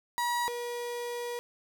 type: tone pair in turn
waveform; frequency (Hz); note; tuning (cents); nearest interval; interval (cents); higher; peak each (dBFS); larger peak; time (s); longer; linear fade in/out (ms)
35% pulse; 961 / 480.5; B5 / B4; -48 / -48; octave; 1200; first; -26 / -32; first; 0.18-0.48 / 0.48-1.39; second; 0
effects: none